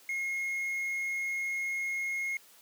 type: tone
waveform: triangle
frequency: 2155 Hz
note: C#7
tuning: 49 cents flat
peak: -29 dBFS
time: 0.09-2.37 s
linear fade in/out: 2 ms
effects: white hiss -58 dBFS RMS until 2.61 s + high-pass 200 Hz 12 dB/octave